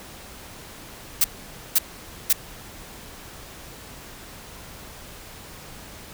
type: noise bursts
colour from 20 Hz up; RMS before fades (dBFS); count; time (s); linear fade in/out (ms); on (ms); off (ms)
blue; -17; 3; 1.21-2.329; 5; 33; 510
effects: pink hiss -42 dBFS RMS until 6.13 s